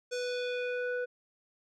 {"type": "tone with low-pass filter sweep", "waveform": "square", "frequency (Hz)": 493.9, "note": "B4", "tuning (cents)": 0, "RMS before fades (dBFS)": -34, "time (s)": [0.11, 1.06], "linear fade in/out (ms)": 20, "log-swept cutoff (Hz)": [6700, 1200], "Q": 2, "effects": []}